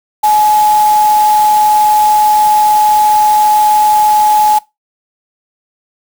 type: tone in noise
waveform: sine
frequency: 847 Hz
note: G#5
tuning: 34 cents sharp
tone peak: -6 dBFS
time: 0.23-4.59 s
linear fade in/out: 10 ms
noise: white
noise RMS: -23 dBFS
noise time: 0.23-4.59 s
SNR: +14 dB
effects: noise-tail reverb RT60 0.2 s tail -20 dB re dry